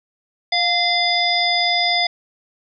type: harmonic tone with a mistuned harmonic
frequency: 707 Hz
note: F5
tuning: 21 cents sharp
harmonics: 1 / 3 / 5 / 7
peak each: -21 / -21 / -21 / -21 dBFS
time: 0.52-2.07 s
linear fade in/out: 5 ms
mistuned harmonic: 3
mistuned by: -44 cents
effects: none